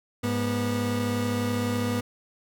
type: tone pair together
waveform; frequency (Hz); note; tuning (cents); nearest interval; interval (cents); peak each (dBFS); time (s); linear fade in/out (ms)
30% pulse; 103.6 / 243; G#2 / B3; -4 / -28; octave + minor third; 1476; -26 / -24; 0.23-2.01; 10
effects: none